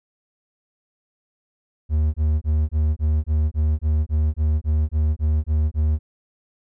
triangle tone bursts, 76.7 Hz, D#2, 24 cents flat, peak -14 dBFS, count 15, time 1.89-5.99 s, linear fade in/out 50 ms, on 250 ms, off 25 ms, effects none

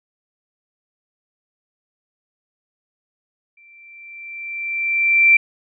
sine tone with exponential growth, 2349 Hz, D7, in tune, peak -7 dBFS, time 3.57-5.37 s, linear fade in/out 5 ms, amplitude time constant 390 ms, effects none

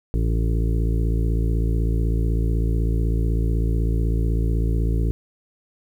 harmonic tone, 56 Hz, A1, 31 cents sharp, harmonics 1 / 2 / 3 / 5 / 6 / 7 / 8, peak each -19 / -25 / -29 / -33 / -35 / -36 / -37 dBFS, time 0.14-5.11 s, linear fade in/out 0 ms, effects 9-bit

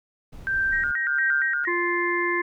brown noise, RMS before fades -40 dBFS, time 0.32-0.92 s, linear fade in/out 10 ms
sine tone with tremolo, 1568 Hz, G6, in tune, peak -20 dBFS, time 0.47-1.64 s, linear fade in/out 0 ms, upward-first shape sine, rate 1.5 Hz, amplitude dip 60%
sine tone with vibrato, 1638 Hz, G#6, 24 cents flat, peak -24 dBFS, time 0.72-1.69 s, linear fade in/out 10 ms, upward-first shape square, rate 4.3 Hz, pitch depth 240 cents each way
harmonic tone, 349.2 Hz, F4, in tune, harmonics 1 / 3 / 5 / 6, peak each -26 / -28 / -27 / -27 dBFS, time 1.67-2.42 s, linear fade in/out 10 ms
effects none

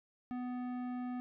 sine tone with tanh clipping, 248.5 Hz, B3, 11 cents sharp, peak -39 dBFS, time 0.31-1.2 s, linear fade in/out 0 ms, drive 14 dB, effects none

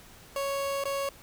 30% pulse tone with dropouts, 554.4 Hz, C#5, in tune, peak -26 dBFS, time 0.36-1.09 s, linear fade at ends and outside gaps 2 ms, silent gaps 0.839-0.854 s, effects pink hiss -52 dBFS RMS until 1.22 s

